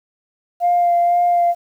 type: tone with vibrato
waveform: sine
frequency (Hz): 698.5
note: F5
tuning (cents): 0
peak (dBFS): -11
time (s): 0.6-1.55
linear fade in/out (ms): 50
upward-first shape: sine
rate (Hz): 2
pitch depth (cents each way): 14
effects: tanh soft clip ceiling -8 dBFS + 8-bit